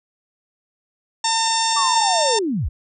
harmonic tone, 904 Hz, A5, 47 cents sharp, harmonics 1 / 2 / 3 / 4 / 5 / 6 / 7 / 8 / 9, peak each -20 / -30 / -32 / -26 / -31 / -24 / -32 / -27 / -30 dBFS, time 1.24-2.39 s, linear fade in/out 5 ms
sine linear sweep, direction down, 1170 to 41.2 Hz, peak -19 dBFS, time 1.76-2.69 s, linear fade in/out 10 ms
effects none

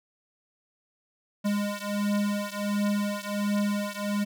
square beating tone pair, 204.2 / 205.6 Hz, G#3 / G#3, -29 / -17 cents, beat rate 1.4 Hz, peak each -29 / -30 dBFS, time 1.44-4.25 s, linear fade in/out 20 ms, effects none

